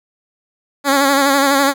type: tone with vibrato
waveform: 10% pulse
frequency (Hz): 277.2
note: C#4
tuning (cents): 0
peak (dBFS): -3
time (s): 0.84-1.74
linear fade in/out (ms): 50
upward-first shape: sine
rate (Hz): 12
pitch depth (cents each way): 48
effects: none